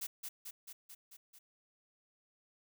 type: noise with echo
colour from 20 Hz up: blue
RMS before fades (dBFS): -40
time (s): 0.01-0.07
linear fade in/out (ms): 10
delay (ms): 220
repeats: 6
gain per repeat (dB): -3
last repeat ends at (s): 1.39
effects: none